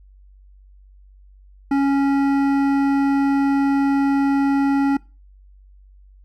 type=tone with hard clipping; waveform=sine; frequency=277.2 Hz; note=C#4; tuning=in tune; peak=-17 dBFS; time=1.71-4.97 s; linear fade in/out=5 ms; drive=12 dB; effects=noise-tail reverb RT60 0.3 s tail -23 dB re dry + added 48 Hz sine -45 dBFS peak until 6.24 s